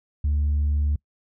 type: tone with tanh clipping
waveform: sine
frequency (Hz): 73.42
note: D2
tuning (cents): 0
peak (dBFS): -20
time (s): 0.24-0.96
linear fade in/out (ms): 5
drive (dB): 1
effects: noise-tail reverb RT60 0.1 s tail -24 dB re dry